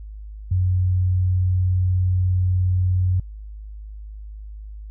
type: tone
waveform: sine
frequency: 91.7 Hz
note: F#2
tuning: 15 cents flat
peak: -16 dBFS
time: 0.51-3.2 s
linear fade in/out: 5 ms
effects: added 52 Hz sine -33 dBFS peak until 4.9 s